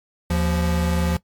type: tone pair together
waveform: square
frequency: 77.4 / 173.76 Hz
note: D#2 / F3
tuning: -9 / -8 cents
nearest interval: octave + major second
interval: 1401 cents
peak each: -22 dBFS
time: 0.3-1.17 s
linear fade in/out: 5 ms
effects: noise-tail reverb RT60 0.1 s tail -18 dB re dry + MP3 96 kbps